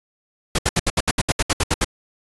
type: noise bursts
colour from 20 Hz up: pink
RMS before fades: -18 dBFS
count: 13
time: 0.55-1.846 s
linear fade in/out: 5 ms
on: 36 ms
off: 69 ms
effects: resampled to 24000 Hz